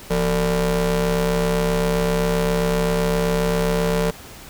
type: ring-modulated tone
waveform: 30% pulse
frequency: 138.59 Hz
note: C#3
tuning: in tune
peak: -12 dBFS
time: 0.1-4.11 s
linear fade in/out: 10 ms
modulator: 311 Hz
effects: pink hiss -40 dBFS RMS until 4.49 s